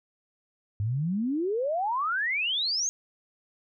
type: exponential sweep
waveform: sine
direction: up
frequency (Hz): 98 to 6630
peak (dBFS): -25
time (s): 0.8-2.89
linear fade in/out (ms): 0
effects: none